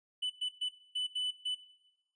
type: tone bursts at uneven times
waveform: triangle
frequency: 2993 Hz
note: F#7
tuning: 19 cents sharp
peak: -30 dBFS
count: 6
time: 0.22-0.3 / 0.41-0.49 / 0.61-0.69 / 0.95-1.07 / 1.15-1.31 / 1.45-1.55 s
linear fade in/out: 10 ms
effects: noise-tail reverb RT60 1.0 s tail -17 dB re dry + resampled to 22050 Hz